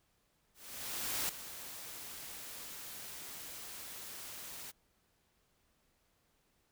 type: noise with ADSR envelope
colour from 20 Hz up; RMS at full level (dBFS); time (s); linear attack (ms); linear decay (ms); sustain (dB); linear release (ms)
white; -35; 0.54-4.72; 750; 4; -12; 23
effects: pink hiss -75 dBFS RMS until 6.71 s